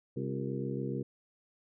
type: harmonic tone with a mistuned harmonic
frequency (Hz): 67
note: C2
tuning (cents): +42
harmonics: 2 / 3 / 4 / 5 / 6 / 7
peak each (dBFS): -37 / -39 / -40 / -41 / -42 / -42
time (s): 0.16-1.03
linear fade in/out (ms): 10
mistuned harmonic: 5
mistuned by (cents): +84
effects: none